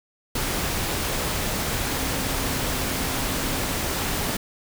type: tone in noise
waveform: sine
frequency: 264.5 Hz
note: C4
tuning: 19 cents sharp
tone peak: -35 dBFS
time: 1.92-3.75 s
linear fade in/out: 5 ms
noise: pink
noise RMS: -26 dBFS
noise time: 0.35-4.37 s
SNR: -12 dB
effects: none